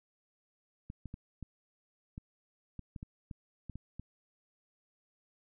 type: clicks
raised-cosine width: 5 ms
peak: -30 dBFS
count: 12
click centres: 0.901 / 1.057 / 1.141 / 1.427 / 2.179 / 2.793 / 2.962 / 3.029 / 3.312 / 3.697 / 3.756 / 3.996 s
effects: none